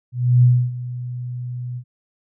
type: tone with ADSR envelope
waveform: sine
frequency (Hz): 123.5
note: B2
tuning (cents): 0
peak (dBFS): -8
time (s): 0.12-1.84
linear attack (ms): 310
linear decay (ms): 280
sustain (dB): -17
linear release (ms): 70
effects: none